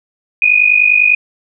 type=tone pair together; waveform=sine; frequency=2450 / 2500 Hz; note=D#7 / D#7; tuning=-27 / +8 cents; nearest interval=unison; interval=35 cents; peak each=-10 dBFS; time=0.42-1.15 s; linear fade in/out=2 ms; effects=none